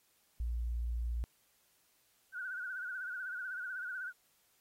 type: tone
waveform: sine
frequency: 58.6 Hz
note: A#1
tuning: 10 cents sharp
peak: -33 dBFS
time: 0.4-1.24 s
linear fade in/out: 0 ms
type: tone with vibrato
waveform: sine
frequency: 1485 Hz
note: F#6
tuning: 6 cents sharp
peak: -38 dBFS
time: 2.32-4.13 s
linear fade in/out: 50 ms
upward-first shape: sine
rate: 16 Hz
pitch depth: 77 cents each way
effects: white hiss -72 dBFS RMS until 4.6 s + AAC 48 kbps